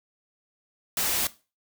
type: noise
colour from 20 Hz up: white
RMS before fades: -26 dBFS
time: 0.97-1.27 s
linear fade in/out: 2 ms
effects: noise-tail reverb RT60 0.3 s tail -17 dB re dry